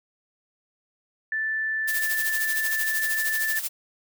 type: tone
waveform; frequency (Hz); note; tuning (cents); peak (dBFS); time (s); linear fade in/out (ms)
sine; 1760; A6; 0; -24; 1.32-3.59; 2
type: noise with tremolo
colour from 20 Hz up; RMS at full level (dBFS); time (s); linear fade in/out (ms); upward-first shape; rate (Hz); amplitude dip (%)
blue; -27; 1.87-3.69; 20; sine; 13; 65
effects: none